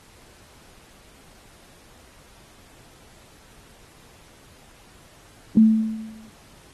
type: tone with exponential decay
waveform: sine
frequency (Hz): 220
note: A3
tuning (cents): 0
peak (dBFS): -7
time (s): 5.57-6.31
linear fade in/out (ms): 2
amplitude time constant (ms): 160
effects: pink hiss -52 dBFS RMS until 6.73 s + AAC 32 kbps